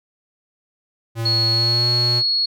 square tone with pitch glide, 114.2 to 120.09 Hz, A#2 to B2, -35 to -48 cents, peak -22 dBFS, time 1.15-2.23 s, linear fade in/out 50 ms, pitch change +87 cents, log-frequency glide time 1.49-1.89 s
sine tone, 4335 Hz, C#8, 39 cents flat, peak -16 dBFS, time 1.25-2.46 s, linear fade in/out 10 ms
effects none

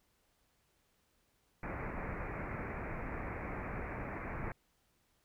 pink low-pass noise, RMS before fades -41 dBFS, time 1.63-4.52 s, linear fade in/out 2 ms, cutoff 2400 Hz, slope 96 dB/octave, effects pink hiss -75 dBFS RMS until 5.24 s

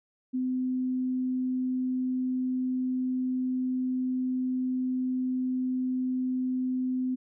sine tone, 255.5 Hz, C4, 41 cents flat, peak -26 dBFS, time 0.33-7.16 s, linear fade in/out 20 ms, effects none

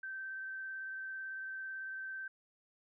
sine tone with vibrato, 1552 Hz, G6, 18 cents flat, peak -40 dBFS, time 0.03-2.28 s, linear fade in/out 5 ms, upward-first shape sine, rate 18 Hz, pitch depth 11 cents each way, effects none

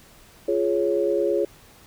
sine chord, Db major, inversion first, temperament just, 346.5 / 415.8 / 554.4 Hz, F4 / Ab4 / Db5, -14 / +2 / 0 cents, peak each -24 / -23 / -24 dBFS, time 0.48-1.45 s, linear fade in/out 5 ms, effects pink hiss -51 dBFS RMS until 1.86 s

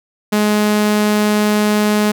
sawtooth tone, 210.2 Hz, G#3, 21 cents sharp, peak -8 dBFS, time 0.32-2.12 s, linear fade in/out 10 ms, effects none

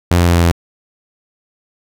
sawtooth tone with pitch steps, 87.31 / 86.76 / 86.21 / 85.66 / 85.12 Hz, F2 / F2 / F2 / F2 / F2, 0 / -11 / -22 / -33 / -44 cents, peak -5 dBFS, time 0.11-0.515 s, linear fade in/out 0 ms, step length 81 ms, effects none

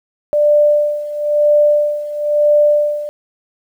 sine tone with tremolo, 592 Hz, D5, 14 cents sharp, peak -7 dBFS, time 0.33-3.09 s, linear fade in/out 0 ms, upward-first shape sine, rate 1 Hz, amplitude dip 80%, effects 8-bit

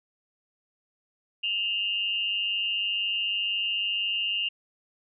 sine tone with amplitude modulation, 2808 Hz, F7, 9 cents sharp, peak -22 dBFS, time 1.43-4.49 s, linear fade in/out 10 ms, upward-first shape sine, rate 202 Hz, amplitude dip 70%, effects none

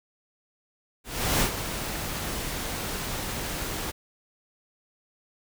pink noise with ADSR envelope, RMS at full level -22 dBFS, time 1.04-3.92 s, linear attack 370 ms, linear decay 88 ms, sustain -10 dB, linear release 24 ms, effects none

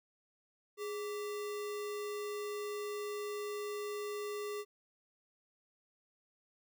sine tone with sample-and-hold, 415.3 Hz, G#4, in tune, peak -37 dBFS, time 0.77-4.65 s, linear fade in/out 50 ms, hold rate 1575 Hz, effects none

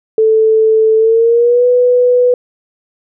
sine tone with pitch glide, 440 to 493.9 Hz, A4 to B4, 0 to 0 cents, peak -6 dBFS, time 0.18-2.34 s, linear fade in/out 2 ms, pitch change +200 cents, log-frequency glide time 0.97-1.66 s, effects none

